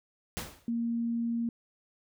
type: noise with exponential decay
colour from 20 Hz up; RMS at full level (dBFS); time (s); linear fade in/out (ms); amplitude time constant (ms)
pink; -33; 0.37-0.7; 0; 70
type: tone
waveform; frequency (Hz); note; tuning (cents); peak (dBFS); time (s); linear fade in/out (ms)
sine; 233.1; A#3; 0; -28; 0.68-1.49; 2
effects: none